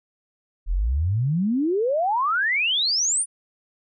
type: exponential sweep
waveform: sine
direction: up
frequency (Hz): 37.35 to 9840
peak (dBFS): -19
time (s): 0.66-3.26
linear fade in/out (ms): 50
effects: none